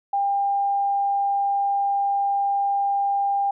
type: tone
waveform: sine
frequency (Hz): 799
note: G5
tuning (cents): +33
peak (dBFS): -19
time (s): 0.13-3.51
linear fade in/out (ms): 5
effects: none